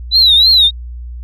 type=tone with vibrato; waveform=sine; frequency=3919 Hz; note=B7; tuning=14 cents flat; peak=-4 dBFS; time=0.11-0.71 s; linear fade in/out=50 ms; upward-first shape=triangle; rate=3.2 Hz; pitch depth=160 cents each way; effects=tanh soft clip ceiling -1 dBFS + added 60 Hz sine -24 dBFS peak until 1.23 s